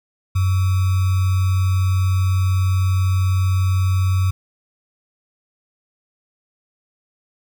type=tone with sample-and-hold; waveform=sine; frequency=93.6 Hz; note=F#2; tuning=20 cents sharp; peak=-14 dBFS; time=0.35-4.31 s; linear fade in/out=10 ms; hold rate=1225 Hz; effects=none

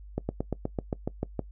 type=slowing click train; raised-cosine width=2 ms; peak=-15 dBFS; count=10; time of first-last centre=0.18-1.393 s; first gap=110 ms; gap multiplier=1.05; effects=noise-tail reverb RT60 0.1 s tail -21 dB re dry + added 50 Hz sine -43 dBFS peak until 1.51 s

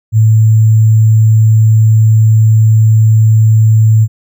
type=tone with sample-and-hold; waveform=sine; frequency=110 Hz; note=A2; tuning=in tune; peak=-3 dBFS; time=0.12-4.08 s; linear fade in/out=50 ms; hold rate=7350 Hz; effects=none

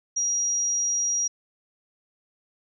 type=tone; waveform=sine; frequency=5730 Hz; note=F8; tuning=44 cents sharp; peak=-22 dBFS; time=0.16-1.28 s; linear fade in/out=10 ms; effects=none

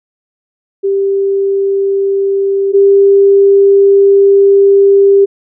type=tone pair in turn; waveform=sine; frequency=393.4 / 396.4 Hz; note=G4 / G4; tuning=+6 / +19 cents; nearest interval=unison; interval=13 cents; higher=second; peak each=-9 / -3 dBFS; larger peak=second; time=0.83-2.73 / 2.73-5.26 s; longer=second; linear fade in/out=20 ms; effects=none

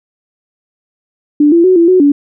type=tone with pitch steps; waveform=sine; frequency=294.8 / 338.4 / 371.1 / 337.3 / 369.1 / 286.4 Hz; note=D4 / E4 / F#4 / E4 / F#4 / D4; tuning=+7 / +45 / +5 / +40 / -4 / -43 cents; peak=-4 dBFS; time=1.4-2.12 s; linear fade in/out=5 ms; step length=120 ms; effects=none

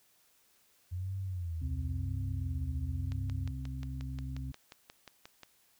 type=tone with vibrato; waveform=sine; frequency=87.31 Hz; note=F2; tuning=in tune; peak=-34 dBFS; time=0.91-3.51 s; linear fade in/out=20 ms; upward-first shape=sine; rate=0.96 Hz; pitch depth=170 cents each way
type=harmonic tone; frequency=65.41 Hz; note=C2; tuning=in tune; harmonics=1 / 2 / 4; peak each=-39 / -40 / -46 dBFS; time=1.61-4.52 s; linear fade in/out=10 ms
type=click train; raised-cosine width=0.2 ms; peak=-30 dBFS; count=14; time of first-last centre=3.12-5.433 s; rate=5.62 Hz
effects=white hiss -68 dBFS RMS until 5.79 s

